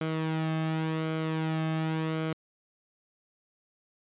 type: tone with flanger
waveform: sawtooth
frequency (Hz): 159.2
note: D#3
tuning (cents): +40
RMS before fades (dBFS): -30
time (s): 0.01-2.33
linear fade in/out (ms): 2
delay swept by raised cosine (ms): 1.1 to 2.1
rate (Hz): 0.9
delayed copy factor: -0.5
effects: resampled to 8000 Hz